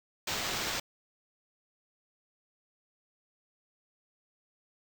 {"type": "noise with sample-and-hold", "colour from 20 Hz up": "white", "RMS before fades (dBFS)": -34, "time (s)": [0.27, 0.8], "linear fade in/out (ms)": 5, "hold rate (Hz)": 11025, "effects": []}